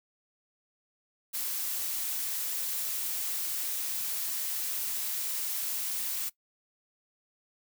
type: noise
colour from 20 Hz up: blue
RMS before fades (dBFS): -33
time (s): 1.33-6.3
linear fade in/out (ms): 20
effects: noise-tail reverb RT60 0.1 s tail -20 dB re dry